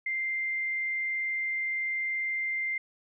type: tone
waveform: sine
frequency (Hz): 2093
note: C7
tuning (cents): 0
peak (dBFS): -28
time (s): 0.06-2.78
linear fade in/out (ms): 5
effects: none